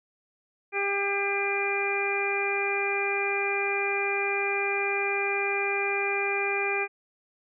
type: harmonic tone with a mistuned harmonic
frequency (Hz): 399.1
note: G4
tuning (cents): +31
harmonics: 1 / 2 / 3 / 4 / 5 / 6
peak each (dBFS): -30 / -33 / -37 / -35 / -36 / -28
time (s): 0.72-6.88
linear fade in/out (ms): 50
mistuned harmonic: 5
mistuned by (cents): +17
effects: none